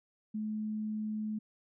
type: tone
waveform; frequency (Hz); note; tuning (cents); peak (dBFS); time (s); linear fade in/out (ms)
sine; 214.7; A3; -42; -33; 0.34-1.39; 10
effects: none